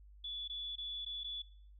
sine tone with dropouts, 3439 Hz, A7, 40 cents flat, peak -40 dBFS, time 0.24-1.42 s, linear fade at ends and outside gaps 5 ms, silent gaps 0.478-0.497 / 0.757-0.781 / 1.05-1.062 / 1.235-1.243 s, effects noise-tail reverb RT60 0.6 s tail -19 dB re dry + added 50 Hz sine -55 dBFS peak until 1.79 s

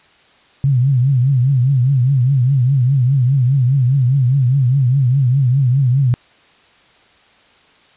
sine tone with vibrato, 130.81 Hz, C3, in tune, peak -10 dBFS, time 0.64-6.14 s, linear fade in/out 0 ms, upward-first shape triangle, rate 4.9 Hz, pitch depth 170 cents each way, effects white hiss -50 dBFS RMS until 7.96 s + resampled to 8000 Hz

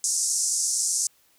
pink band-pass noise, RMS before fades -25 dBFS, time 0.04-1.07 s, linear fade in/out 2 ms, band 5600 to 9600 Hz, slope 48 dB/octave, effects white hiss -62 dBFS RMS until 1.38 s

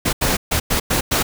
pink noise bursts at uneven times, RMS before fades -18 dBFS, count 6, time 0.05-0.13 / 0.21-0.37 / 0.51-0.6 / 0.7-0.8 / 0.9-1.01 / 1.11-1.23 s, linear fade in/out 10 ms, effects none

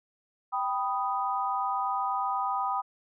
sine chord, G augmented, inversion none, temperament equal, 784 / 987.8 / 1244.5 Hz, G5 / B5 / D#6, 0 / 0 / 0 cents, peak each -31 dBFS, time 0.52-2.82 s, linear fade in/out 20 ms, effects none

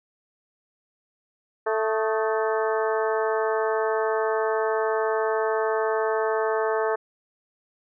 harmonic tone with a mistuned harmonic, 220 Hz, A3, in tune, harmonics 2 / 3 / 4 / 5 / 6 / 7 / 8, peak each -24 / -28 / -30 / -32 / -34 / -35 / -36 dBFS, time 1.66-6.96 s, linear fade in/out 10 ms, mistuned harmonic 6, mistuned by -72 cents, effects none

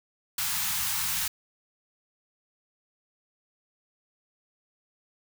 white band-stop noise, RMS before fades -29 dBFS, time 0.38-1.28 s, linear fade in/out 5 ms, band 200 to 800 Hz, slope 96 dB/octave, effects none

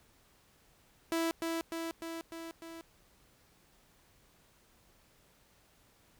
sawtooth tone with echo, 329.9 Hz, E4, 1 cent sharp, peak -26 dBFS, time 1.12-1.31 s, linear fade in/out 0 ms, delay 300 ms, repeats 5, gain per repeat -3 dB, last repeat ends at 2.81 s, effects pink hiss -66 dBFS RMS until 6.19 s

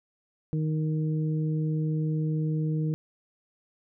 harmonic tone, 155.56 Hz, D#3, in tune, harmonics 1 / 2 / 3, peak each -25 / -34 / -39 dBFS, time 0.53-2.94 s, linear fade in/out 0 ms, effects none

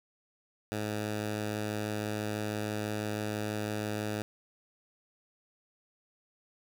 10% pulse tone, 106.1 Hz, G#2, 38 cents sharp, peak -24 dBFS, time 0.72-4.22 s, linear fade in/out 0 ms, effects none

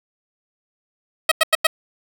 10% pulse tone bursts, 638 Hz, D#5, 43 cents sharp, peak -3 dBFS, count 4, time 1.29-1.67 s, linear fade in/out 5 ms, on 26 ms, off 92 ms, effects none

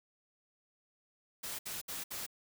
white noise bursts, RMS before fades -41 dBFS, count 4, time 1.43-2.265 s, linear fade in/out 10 ms, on 160 ms, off 65 ms, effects none

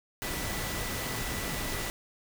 sine tone in noise, 1974 Hz, B6, 1 cent flat, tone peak -42 dBFS, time 0.22-1.9 s, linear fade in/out 0 ms, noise pink, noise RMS -34 dBFS, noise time 0.22-1.9 s, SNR -11 dB, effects none

